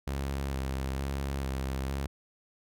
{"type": "tone with vibrato", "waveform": "sawtooth", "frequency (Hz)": 67.6, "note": "C#2", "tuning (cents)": -43, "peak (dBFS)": -27, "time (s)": [0.07, 2.07], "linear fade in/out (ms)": 5, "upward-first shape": "square", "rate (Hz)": 1.1, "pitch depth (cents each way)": 26, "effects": []}